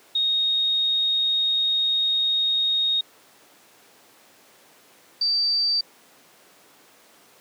sine tone pair in turn, 3729 / 4648 Hz, A#7 / D8, 0 / -19 cents, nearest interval major third, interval 381 cents, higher second, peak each -19 dBFS, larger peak neither, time 0.15-3.01 / 5.21-5.81 s, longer first, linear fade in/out 5 ms, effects pink hiss -53 dBFS RMS until 7.4 s + high-pass 300 Hz 12 dB/octave

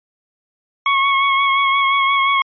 25% pulse tone with vibrato, 1100 Hz, C#6, 14 cents flat, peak -9 dBFS, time 0.86-2.42 s, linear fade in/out 2 ms, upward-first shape sine, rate 5.7 Hz, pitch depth 25 cents each way, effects resampled to 11025 Hz

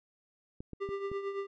clicks, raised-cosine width 3 ms, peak -29 dBFS, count 4, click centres 0.605 / 0.733 / 0.89 / 1.116 s
square tone with tremolo, 396.1 Hz, G4, 18 cents sharp, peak -32 dBFS, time 0.8-1.47 s, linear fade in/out 20 ms, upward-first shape triangle, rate 8.9 Hz, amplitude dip 65%
effects low-pass 2000 Hz 12 dB/octave

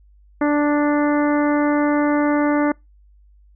harmonic tone, 293.7 Hz, D4, in tune, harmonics 1 / 2 / 3 / 4 / 5 / 6 / 7, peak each -16 / -22 / -26 / -28 / -30 / -32 / -33 dBFS, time 0.41-2.72 s, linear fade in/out 5 ms, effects noise-tail reverb RT60 0.2 s tail -26 dB re dry + added 50 Hz sine -48 dBFS peak until 3.55 s

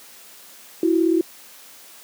sine tone pair together, 329.6 / 367.3 Hz, E4 / F#4, 0 / -13 cents, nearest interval major second, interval 187 cents, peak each -16 / -20 dBFS, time 0.83-1.21 s, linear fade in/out 2 ms, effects white hiss -45 dBFS RMS until 2.03 s + high-pass 200 Hz 12 dB/octave

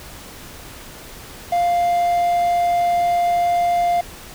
triangle tone with quantisation, 698.5 Hz, F5, in tune, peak -13 dBFS, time 1.52-4.01 s, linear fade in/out 5 ms, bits 7, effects pink hiss -38 dBFS RMS until 4.34 s

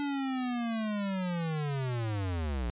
square linear sweep, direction down, 289.7 to 56 Hz, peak -31 dBFS, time 0-2.7 s, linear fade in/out 0 ms, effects resampled to 8000 Hz

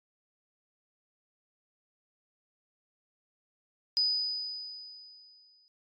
sine tone with exponential decay, 4978 Hz, D#8, in tune, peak -23 dBFS, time 3.97-5.68 s, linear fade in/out 0 ms, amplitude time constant 370 ms, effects AAC 64 kbps

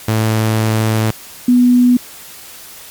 sawtooth / sine tone pair in turn, 110 / 246.4 Hz, A2 / B3, 0 / -4 cents, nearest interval octave + major second, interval 1396 cents, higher second, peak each -8 / -6 dBFS, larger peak second, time 0.08-1.11 / 1.48-1.97 s, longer first, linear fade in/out 5 ms, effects white hiss -35 dBFS RMS until 2.9 s + MP3 96 kbps

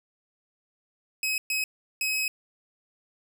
sawtooth tone bursts at uneven times, 2549 Hz, D#7, 41 cents sharp, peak -22 dBFS, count 3, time 1.23-1.38 / 1.5-1.64 / 2.01-2.28 s, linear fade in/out 2 ms, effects none

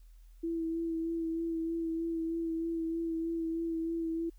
sine tone with vibrato, 329.6 Hz, E4, in tune, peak -31 dBFS, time 0.43-4.3 s, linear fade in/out 10 ms, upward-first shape sine, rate 3.2 Hz, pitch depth 21 cents each way, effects added 41 Hz sine -52 dBFS peak until 4.38 s + white hiss -73 dBFS RMS until 4.38 s

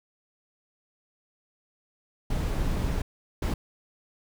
brown noise bursts at uneven times, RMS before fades -27 dBFS, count 2, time 2.3-3.02 / 3.42-3.54 s, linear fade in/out 5 ms, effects none

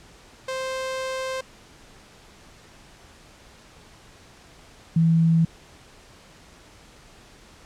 sawtooth / sine tone pair in turn, 523.3 / 164.35 Hz, C5 / E3, 0 / -5 cents, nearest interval octave + minor sixth, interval 2005 cents, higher first, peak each -23 / -15 dBFS, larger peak second, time 0.48-1.41 / 4.96-5.45 s, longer first, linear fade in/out 5 ms, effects pink hiss -50 dBFS RMS until 7.65 s + low-pass 8000 Hz 12 dB/octave

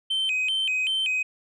sine tone with vibrato, 2794 Hz, F7, in tune, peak -20 dBFS, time 0.1-1.23 s, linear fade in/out 10 ms, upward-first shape square, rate 2.6 Hz, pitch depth 180 cents each way, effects tanh soft clip ceiling -21 dBFS

